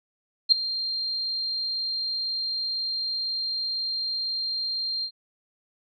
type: tone with ADSR envelope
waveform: sine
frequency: 4186 Hz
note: C8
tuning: in tune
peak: -10 dBFS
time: 0.49-5.11 s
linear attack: 32 ms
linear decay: 4 ms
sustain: -16 dB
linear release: 73 ms
effects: none